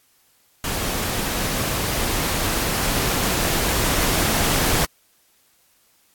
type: noise with level ramp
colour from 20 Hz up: pink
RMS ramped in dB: -25 to -19 dBFS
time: 0.64-4.85 s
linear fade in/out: 2 ms
effects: white hiss -60 dBFS RMS until 6.14 s + AAC 64 kbps